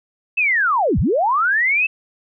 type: linear two-way sweep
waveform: sine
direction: down then up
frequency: 2665 to 46.25 to 2665 Hz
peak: -14 dBFS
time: 0.37-1.87 s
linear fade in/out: 10 ms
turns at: 0.99 s
effects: none